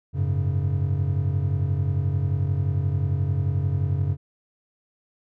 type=chord; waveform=triangle; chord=F# suspended second; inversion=none; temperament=equal; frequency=92.5 / 103.83 / 138.59 Hz; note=F#2 / G#2 / C#3; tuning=0 / 0 / 0 cents; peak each=-22 / -26 / -23 dBFS; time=0.13-4.17 s; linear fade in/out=50 ms; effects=none